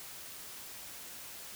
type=silence; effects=white hiss -47 dBFS RMS until 1.55 s